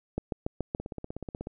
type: two click trains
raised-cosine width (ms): 2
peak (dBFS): -16 / -23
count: 5 / 12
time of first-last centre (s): 0.18-0.749 / 0.8-1.471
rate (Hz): 7.03 / 16.4
effects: none